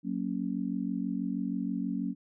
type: chord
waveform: sine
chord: F# major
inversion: none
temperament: just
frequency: 185 / 231.2 / 277.5 Hz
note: F#3 / A#3 / C#4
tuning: 0 / -14 / +2 cents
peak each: -34 dBFS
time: 0.03-2.15 s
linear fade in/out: 50 ms
effects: none